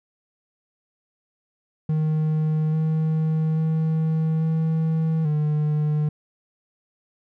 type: tone with pitch steps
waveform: triangle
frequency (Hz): 155.6 / 158 / 159.2 / 160.4 / 150.9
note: D#3 / D#3 / D#3 / E3 / D3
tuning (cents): 0 / +27 / +40 / -47 / +47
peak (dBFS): -17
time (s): 1.89-6.09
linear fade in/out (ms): 5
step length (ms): 840
effects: none